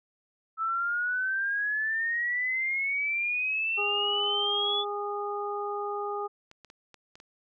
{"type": "exponential sweep", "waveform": "sine", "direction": "up", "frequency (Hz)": [1307, 3463], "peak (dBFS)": -26, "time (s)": [0.57, 4.85], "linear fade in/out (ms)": 50}
{"type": "harmonic tone", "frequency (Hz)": 409.8, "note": "G#4", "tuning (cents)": -23, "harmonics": [1, 2, 3], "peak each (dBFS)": [-33, -35, -35], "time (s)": [3.77, 6.28], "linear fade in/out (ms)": 20}
{"type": "clicks", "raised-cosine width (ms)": 0.2, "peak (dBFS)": -32, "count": 6, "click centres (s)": [6.514, 6.647, 6.701, 6.943, 7.155, 7.201]}
{"effects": []}